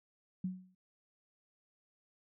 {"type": "tone with exponential decay", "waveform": "sine", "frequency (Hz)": 185, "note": "F#3", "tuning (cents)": 0, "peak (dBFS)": -31, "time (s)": [0.44, 0.75], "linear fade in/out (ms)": 5, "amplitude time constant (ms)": 67, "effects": []}